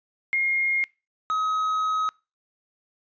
sine / triangle tone pair in turn, 2137 / 1270.7 Hz, C7 / D#6, +36 / +36 cents, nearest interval major sixth, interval 900 cents, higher first, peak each -20 dBFS, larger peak neither, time 0.33-0.84 / 1.3-2.09 s, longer second, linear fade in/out 0 ms, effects noise-tail reverb RT60 0.3 s tail -25 dB re dry + resampled to 16000 Hz

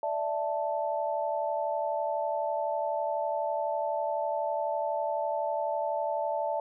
sine chord, D suspended second, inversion none, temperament equal, 587.3 / 659.3 / 880 Hz, D5 / E5 / A5, 0 / 0 / 0 cents, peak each -32 dBFS, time 0.03-6.6 s, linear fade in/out 2 ms, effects none

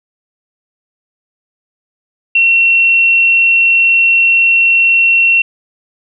sine tone, 2721 Hz, F7, 46 cents flat, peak -6 dBFS, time 2.35-5.42 s, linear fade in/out 5 ms, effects none

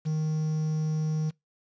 triangle tone with quantisation, 155.56 Hz, D#3, in tune, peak -23 dBFS, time 0.05-1.31 s, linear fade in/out 20 ms, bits 8, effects noise-tail reverb RT60 0.2 s tail -25 dB re dry + resampled to 16000 Hz

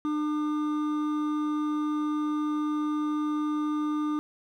triangle tone pair together, 301.2 / 1205 Hz, D4 / D6, +44 / +44 cents, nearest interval 2 octaves, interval 2400 cents, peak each -24 / -34 dBFS, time 0.05-4.19 s, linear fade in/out 0 ms, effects none

